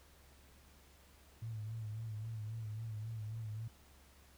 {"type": "tone with vibrato", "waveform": "sine", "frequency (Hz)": 110, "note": "A2", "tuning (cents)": 0, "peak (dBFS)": -40, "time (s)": [1.42, 3.68], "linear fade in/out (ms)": 5, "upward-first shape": "sine", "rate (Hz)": 3.7, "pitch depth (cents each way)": 63, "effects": ["added 69 Hz sine -63 dBFS peak until 4.37 s", "pink hiss -65 dBFS RMS until 4.37 s"]}